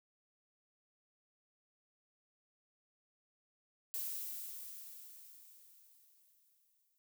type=noise with exponential decay; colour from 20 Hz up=violet; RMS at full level=-39 dBFS; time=3.94-6.98 s; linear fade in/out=0 ms; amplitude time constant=660 ms; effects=none